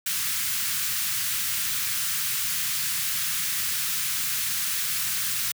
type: band-stop noise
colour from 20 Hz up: white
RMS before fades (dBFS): -27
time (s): 0.06-5.52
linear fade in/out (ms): 5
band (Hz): 170 to 1300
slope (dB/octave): 24
effects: high-pass 100 Hz 12 dB/octave